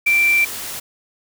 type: tone in noise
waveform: sine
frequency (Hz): 2349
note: D7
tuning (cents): 0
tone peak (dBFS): -12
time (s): 0.06-0.45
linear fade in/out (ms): 10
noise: white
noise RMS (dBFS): -29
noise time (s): 0.06-0.8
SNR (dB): +14
effects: none